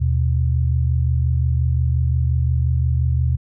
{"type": "tone pair together", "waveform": "sine", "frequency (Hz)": [77.78, 123.47], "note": ["D#2", "B2"], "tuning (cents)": [0, 0], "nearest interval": "minor sixth", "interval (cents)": 800, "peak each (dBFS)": [-17, -19], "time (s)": [0, 3.37], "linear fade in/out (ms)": 20, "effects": []}